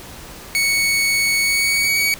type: tone with pitch glide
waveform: sawtooth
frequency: 2221 to 2253 Hz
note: C#7 to C#7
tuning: +3 to +28 cents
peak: -12 dBFS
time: 0.55-2.14 s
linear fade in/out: 0 ms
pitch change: +25 cents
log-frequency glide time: 1.41-1.97 s
effects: pink hiss -37 dBFS RMS until 2.19 s